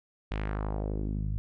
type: tone with low-pass filter sweep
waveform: sawtooth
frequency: 51.91 Hz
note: G#1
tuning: in tune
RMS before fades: -32 dBFS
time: 0.31-1.38 s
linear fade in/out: 0 ms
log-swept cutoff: 3100 to 110 Hz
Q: 1.8
effects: none